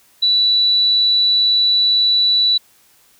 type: tone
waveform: sine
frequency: 3951 Hz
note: B7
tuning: in tune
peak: -11 dBFS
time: 0.22-2.58 s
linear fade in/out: 10 ms
effects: white hiss -53 dBFS RMS until 3.19 s